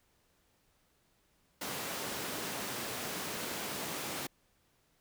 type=high-pass noise; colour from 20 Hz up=pink; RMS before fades=-39 dBFS; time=1.61-4.27 s; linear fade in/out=5 ms; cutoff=200 Hz; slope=12 dB/octave; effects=pink hiss -72 dBFS RMS until 5 s